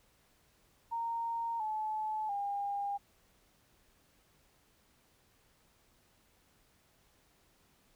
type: tone with pitch steps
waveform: sine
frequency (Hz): 925 / 863.1 / 805.3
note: A#5 / A5 / G5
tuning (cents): -14 / -34 / +46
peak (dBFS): -33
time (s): 0.91-2.98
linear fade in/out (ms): 20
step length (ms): 690
effects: pink hiss -69 dBFS RMS until 7.95 s